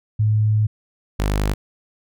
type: tone pair in turn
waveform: sine / sawtooth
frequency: 107.3 / 50.64 Hz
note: A2 / G#1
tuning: -43 / -43 cents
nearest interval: octave + minor second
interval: 1300 cents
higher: first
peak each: -14 dBFS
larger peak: neither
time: 0.19-0.67 / 1.19-1.54 s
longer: first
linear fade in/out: 10 ms
effects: none